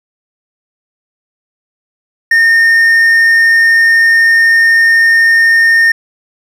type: tone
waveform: triangle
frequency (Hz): 1828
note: A#6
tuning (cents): -34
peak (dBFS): -3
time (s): 2.31-5.92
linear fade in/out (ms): 5
effects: none